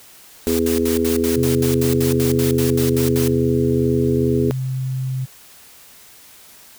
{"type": "noise bursts", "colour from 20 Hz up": "white", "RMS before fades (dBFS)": -27, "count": 15, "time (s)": [0.47, 3.278], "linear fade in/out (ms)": 0, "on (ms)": 120, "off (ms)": 72}
{"type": "harmonic tone", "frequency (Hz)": 82.41, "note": "E2", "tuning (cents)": 0, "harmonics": [1, 3, 4, 5, 6], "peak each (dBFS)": [-28, -20, -23, -19, -30], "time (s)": [0.47, 4.51], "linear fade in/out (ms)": 0}
{"type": "tone", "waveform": "sine", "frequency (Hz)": 130.5, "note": "C3", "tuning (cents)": -4, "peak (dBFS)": -20, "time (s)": [1.36, 5.26], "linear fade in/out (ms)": 20}
{"effects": ["white hiss -45 dBFS RMS until 6.78 s"]}